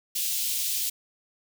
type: high-pass noise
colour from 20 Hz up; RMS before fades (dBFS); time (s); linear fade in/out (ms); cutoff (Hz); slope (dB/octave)
white; -28; 0.15-0.9; 10; 2900; 24
effects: none